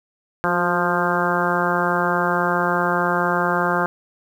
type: harmonic tone with a mistuned harmonic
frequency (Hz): 175.3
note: F3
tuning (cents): +7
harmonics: 1 / 2 / 3 / 4 / 5 / 6 / 7 / 8 / 9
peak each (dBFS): -26 / -26 / -26 / -26 / -26 / -26 / -26 / -26 / -26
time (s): 0.44-3.86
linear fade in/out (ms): 0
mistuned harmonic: 2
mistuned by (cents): +37
effects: 8-bit